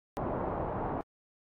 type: low-pass noise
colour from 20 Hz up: white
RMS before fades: -34 dBFS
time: 0.17-1.01 s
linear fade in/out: 0 ms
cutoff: 920 Hz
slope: 24 dB/octave
effects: AAC 48 kbps